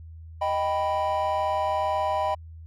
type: chord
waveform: triangle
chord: Eb augmented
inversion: none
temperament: equal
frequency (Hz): 622.3 / 784 / 987.8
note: Eb5 / G5 / B5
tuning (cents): 0 / 0 / 0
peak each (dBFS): -25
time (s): 0.41-2.35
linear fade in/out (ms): 10
effects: tanh soft clip ceiling -14 dBFS + added 81 Hz sine -40 dBFS peak until 2.66 s